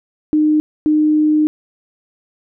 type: tone bursts at uneven times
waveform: sine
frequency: 305.3 Hz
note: D#4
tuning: 33 cents flat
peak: -10 dBFS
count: 2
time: 0.33-0.6 / 0.86-1.47 s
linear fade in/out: 0 ms
effects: none